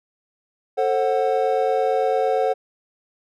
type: chord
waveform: triangle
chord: F# diminished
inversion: first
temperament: just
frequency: 444 / 532.8 / 740 Hz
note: A4 / C5 / F#5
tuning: +16 / +31 / 0 cents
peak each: -20 dBFS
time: 0.77-2.54 s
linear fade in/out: 20 ms
effects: none